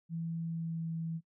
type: tone with pitch glide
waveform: sine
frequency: 165.5 to 163.79 Hz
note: E3 to E3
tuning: +7 to -11 cents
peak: -34 dBFS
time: 0.09-1.21 s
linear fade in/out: 50 ms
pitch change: -18 cents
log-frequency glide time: 0.43-0.9 s
effects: noise-tail reverb RT60 0.1 s tail -22 dB re dry